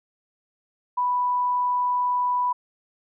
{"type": "tone", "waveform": "sine", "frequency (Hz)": 987.8, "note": "B5", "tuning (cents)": 0, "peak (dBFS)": -20, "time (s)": [0.97, 2.53], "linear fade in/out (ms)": 10, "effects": []}